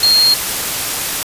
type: tone in noise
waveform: sine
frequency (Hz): 4237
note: C8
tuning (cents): +21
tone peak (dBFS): -8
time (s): 0.03-0.34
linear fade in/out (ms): 2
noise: white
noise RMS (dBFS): -19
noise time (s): 0-1.23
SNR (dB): +8
effects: resampled to 32000 Hz